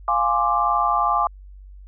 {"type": "chord", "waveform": "sine", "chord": "D half-diminished seventh", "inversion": "first", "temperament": "equal with one note detuned", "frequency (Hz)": [698.5, 830.6, 1052.6, 1174.7], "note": ["F5", "Ab5", "C6", "D6"], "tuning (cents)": [0, 0, 10, 0], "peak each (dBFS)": [-24, -23, -24, -20], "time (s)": [0.08, 1.27], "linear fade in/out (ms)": 2, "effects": ["added 48 Hz sine -39 dBFS peak until 1.87 s"]}